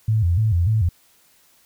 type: tone with vibrato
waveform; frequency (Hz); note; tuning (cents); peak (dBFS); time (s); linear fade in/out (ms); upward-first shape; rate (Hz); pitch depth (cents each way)
sine; 97.2; G2; -14; -15; 0.08-0.89; 5; square; 3.4; 210
effects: white hiss -57 dBFS RMS until 1.65 s